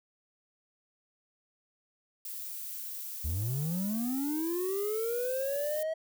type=noise; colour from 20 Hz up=violet; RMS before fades=-40 dBFS; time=2.25-5.83 s; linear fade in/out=2 ms
type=linear sweep; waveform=triangle; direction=up; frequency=67.8 to 647 Hz; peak=-28 dBFS; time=3.24-5.94 s; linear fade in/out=10 ms
effects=none